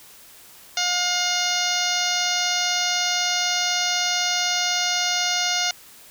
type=harmonic tone with a mistuned harmonic; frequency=716 Hz; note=F5; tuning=43 cents sharp; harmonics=1 / 2 / 3 / 4 / 5 / 6 / 7 / 8 / 9; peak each=-29 / -29 / -29 / -29 / -29 / -29 / -29 / -29 / -29 dBFS; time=0.77-5.71 s; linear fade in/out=2 ms; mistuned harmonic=3; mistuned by=-20 cents; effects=white hiss -47 dBFS RMS until 6.1 s